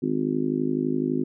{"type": "harmonic tone", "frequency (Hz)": 51.91, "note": "G#1", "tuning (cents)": 0, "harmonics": [3, 4, 5, 6, 7, 8], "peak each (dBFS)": [-32, -34, -25, -31, -28, -37], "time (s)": [0.02, 1.24], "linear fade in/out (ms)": 10, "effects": []}